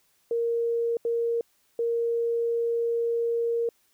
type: tone bursts at uneven times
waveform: sine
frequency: 466.2 Hz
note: A#4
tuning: in tune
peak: -23 dBFS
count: 3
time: 0.31-0.97 / 1.05-1.41 / 1.79-3.69 s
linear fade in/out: 2 ms
effects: white hiss -67 dBFS RMS until 3.93 s